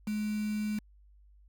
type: tone with quantisation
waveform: sine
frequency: 211.5 Hz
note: G#3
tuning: 32 cents sharp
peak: -30 dBFS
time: 0.07-0.79 s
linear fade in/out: 5 ms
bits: 7
effects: added 50 Hz sine -56 dBFS peak until 1.48 s